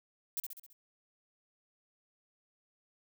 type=noise with echo; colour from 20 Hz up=violet; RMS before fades=-35 dBFS; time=0.37-0.4 s; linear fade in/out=2 ms; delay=66 ms; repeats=5; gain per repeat=-5 dB; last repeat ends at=0.73 s; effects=none